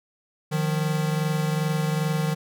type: tone pair together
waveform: square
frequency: 154.1 / 176.6 Hz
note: D#3 / F3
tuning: -16 / +20 cents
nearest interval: major second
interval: 236 cents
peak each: -24 / -29 dBFS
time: 0.51-2.35 s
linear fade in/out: 20 ms
effects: none